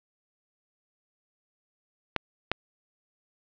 clicks, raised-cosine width 0.3 ms, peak -8 dBFS, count 2, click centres 2.163 / 2.516 s, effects low-pass 4000 Hz 12 dB/octave

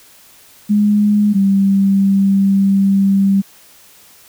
sine tone pair in turn, 207.7 / 196.04 Hz, G#3 / G3, 0 / 0 cents, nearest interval minor second, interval 100 cents, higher first, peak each -9 dBFS, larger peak neither, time 0.69-1.34 / 1.34-3.42 s, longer second, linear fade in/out 20 ms, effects white hiss -45 dBFS RMS until 4.28 s

